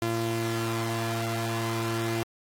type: tone pair together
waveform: sawtooth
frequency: 114.2 / 342.2 Hz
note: A#2 / F4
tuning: -35 / -35 cents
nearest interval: octave + perfect fifth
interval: 1900 cents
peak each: -26 / -26 dBFS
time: 0.02-2.23 s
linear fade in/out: 0 ms
effects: AAC 48 kbps